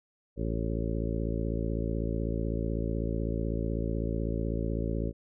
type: harmonic tone with a mistuned harmonic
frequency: 56 Hz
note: A1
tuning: 31 cents sharp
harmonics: 1 / 2 / 3 / 4 / 5 / 6 / 7 / 8 / 10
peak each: -32 / -35 / -37 / -38 / -39 / -40 / -40 / -41 / -42 dBFS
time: 0.36-5.13 s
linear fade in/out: 50 ms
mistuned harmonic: 10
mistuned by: -29 cents
effects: none